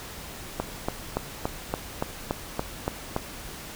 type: click train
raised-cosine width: 1 ms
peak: -11 dBFS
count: 10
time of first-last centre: 0.6-3.164 s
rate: 3.51 Hz
effects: pink hiss -40 dBFS RMS until 3.75 s